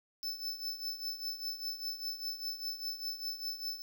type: tone with tremolo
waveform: square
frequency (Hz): 5270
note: E8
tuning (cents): -1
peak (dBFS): -34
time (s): 0.23-3.82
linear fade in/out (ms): 0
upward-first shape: triangle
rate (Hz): 5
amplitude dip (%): 80
effects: 11-bit